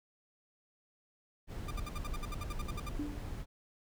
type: noise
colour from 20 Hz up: brown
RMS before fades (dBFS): -40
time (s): 1.47-3.46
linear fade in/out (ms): 50
type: tone bursts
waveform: sawtooth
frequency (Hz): 1197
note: D6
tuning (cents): +33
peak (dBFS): -38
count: 14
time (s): 1.68-2.892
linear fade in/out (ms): 5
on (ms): 29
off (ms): 62
type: tone with exponential decay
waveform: sine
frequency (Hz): 293.9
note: D4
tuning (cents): +1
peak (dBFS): -33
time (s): 2.99-3.38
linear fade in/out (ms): 5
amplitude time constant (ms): 84
effects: none